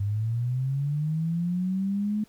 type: linear sweep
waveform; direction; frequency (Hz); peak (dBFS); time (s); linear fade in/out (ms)
sine; up; 98.4 to 214.5; -24; 0-2.24; 5
effects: pink hiss -60 dBFS RMS until 2.28 s